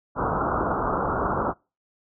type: low-pass noise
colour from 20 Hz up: white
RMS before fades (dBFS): -25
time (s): 0.15-1.54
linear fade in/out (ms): 50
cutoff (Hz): 1400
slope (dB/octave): 96
effects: noise-tail reverb RT60 0.3 s tail -26 dB re dry